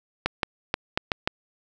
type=clicks; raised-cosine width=0.3 ms; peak=-6 dBFS; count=6; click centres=0.26 / 0.432 / 0.741 / 0.975 / 1.118 / 1.275 s; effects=none